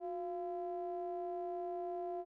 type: ring-modulated tone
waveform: triangle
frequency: 164.81 Hz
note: E3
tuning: in tune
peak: -33 dBFS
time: 0-2.25 s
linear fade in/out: 50 ms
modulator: 526 Hz
effects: high-pass 60 Hz 12 dB/octave